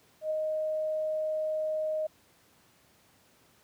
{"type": "tone with ADSR envelope", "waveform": "sine", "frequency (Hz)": 622.3, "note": "D#5", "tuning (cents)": 0, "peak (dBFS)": -26, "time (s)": [0.21, 2.07], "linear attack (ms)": 98, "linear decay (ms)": 6, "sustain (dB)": -2, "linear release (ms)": 8, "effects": ["pink hiss -63 dBFS RMS until 3.63 s", "high-pass 100 Hz 12 dB/octave"]}